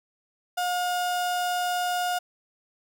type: tone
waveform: 35% pulse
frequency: 716 Hz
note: F5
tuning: 43 cents sharp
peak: -23 dBFS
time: 0.57-2.19 s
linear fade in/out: 10 ms
effects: none